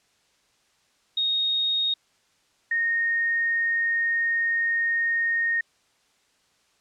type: tone pair in turn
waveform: sine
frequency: 3729 / 1850.6 Hz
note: A#7 / A#6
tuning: 0 / -13 cents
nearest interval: octave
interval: 1213 cents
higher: first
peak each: -21 dBFS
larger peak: neither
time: 1.17-1.94 / 2.71-5.61 s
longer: second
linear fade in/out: 5 ms
effects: white hiss -65 dBFS RMS until 6.8 s + low-pass 7000 Hz 12 dB/octave